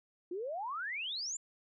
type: exponential sweep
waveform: sine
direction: up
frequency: 336.4 to 7459 Hz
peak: -36 dBFS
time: 0.31-1.37 s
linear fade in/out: 5 ms
effects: none